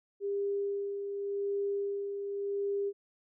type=tone with tremolo; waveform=sine; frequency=401 Hz; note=G4; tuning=39 cents sharp; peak=-29 dBFS; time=0.2-2.93 s; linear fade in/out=50 ms; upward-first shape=sine; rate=0.88 Hz; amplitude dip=45%; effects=none